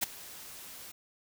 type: noise with ADSR envelope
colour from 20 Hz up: white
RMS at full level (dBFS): -27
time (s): 0.01-0.92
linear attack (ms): 23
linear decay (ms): 12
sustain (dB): -20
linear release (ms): 10
effects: none